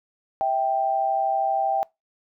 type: tone pair together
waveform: sine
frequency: 651.4 / 784 Hz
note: E5 / G5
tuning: -21 / 0 cents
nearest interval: minor third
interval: 321 cents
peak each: -26 / -21 dBFS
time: 0.41-1.83 s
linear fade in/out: 0 ms
effects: noise-tail reverb RT60 0.2 s tail -23 dB re dry